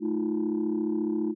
sine tone cluster, 218.2 / 314.5 / 349 Hz, A3 / D#4 / F4, -14 / +19 / -1 cents, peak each -29 / -27 / -29 dBFS, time 0-1.35 s, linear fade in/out 50 ms, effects tanh soft clip ceiling -20 dBFS

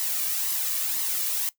blue noise with flanger, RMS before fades -27 dBFS, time 0-1.49 s, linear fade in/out 0 ms, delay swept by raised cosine 0.98 to 1.76 ms, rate 2 Hz, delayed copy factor +0.5, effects noise-tail reverb RT60 0.1 s tail -18 dB re dry

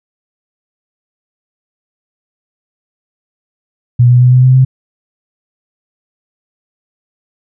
sine tone with pitch steps, 121.8 / 123.5 / 125.22 / 126.97 / 128.74 / 130.54 Hz, B2 / B2 / B2 / B2 / C3 / C3, -24 / 0 / +24 / +48 / -28 / -4 cents, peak -3 dBFS, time 3.99-4.65 s, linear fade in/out 10 ms, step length 110 ms, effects none

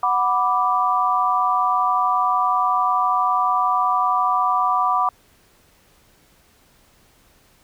sine chord, B minor, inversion second, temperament equal, 740 / 987.8 / 1174.7 Hz, F#5 / B5 / D6, 0 / 0 / 0 cents, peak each -22 / -21 / -19 dBFS, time 0.03-5.09 s, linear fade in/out 2 ms, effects pink hiss -56 dBFS RMS until 7.63 s

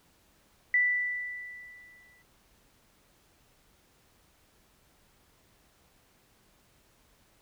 sine tone with exponential decay, 1975.5 Hz, B6, in tune, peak -20 dBFS, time 0.74-2.22 s, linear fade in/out 2 ms, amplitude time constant 320 ms, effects pink hiss -65 dBFS RMS until 7.41 s

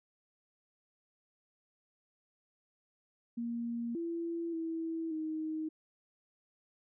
sine tone with pitch steps, 234.8 / 336.3 / 326.8 / 313.8 Hz, A#3 / E4 / E4 / D#4, +13 / +35 / -15 / +15 cents, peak -34 dBFS, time 3.37-5.69 s, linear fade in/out 10 ms, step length 580 ms, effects none

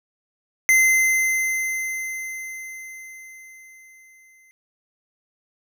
square tone with exponential decay, 2068 Hz, C7, 21 cents flat, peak -13 dBFS, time 0.69-4.51 s, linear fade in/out 0 ms, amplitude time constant 830 ms, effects none

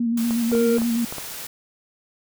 sine tone with vibrato, 233.1 Hz, A#3, in tune, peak -19 dBFS, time 0-1.05 s, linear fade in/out 5 ms, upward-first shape square, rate 8.3 Hz, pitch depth 27 cents each way
white noise, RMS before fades -34 dBFS, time 0.17-1.47 s, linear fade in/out 5 ms
clicks, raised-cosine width 1 ms, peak -18 dBFS, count 7, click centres 0.308 / 0.517 / 0.551 / 0.784 / 0.818 / 1.125 / 1.183 s
triangle tone, 465.5 Hz, A#4, 2 cents flat, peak -16 dBFS, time 0.52-0.78 s, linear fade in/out 10 ms
effects none

